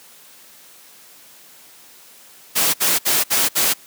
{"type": "noise bursts", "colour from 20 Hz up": "white", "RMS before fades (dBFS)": -17, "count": 5, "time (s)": [2.55, 3.74], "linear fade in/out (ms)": 20, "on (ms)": 190, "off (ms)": 60, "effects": ["white hiss -46 dBFS RMS until 3.86 s", "high-pass 150 Hz 12 dB/octave"]}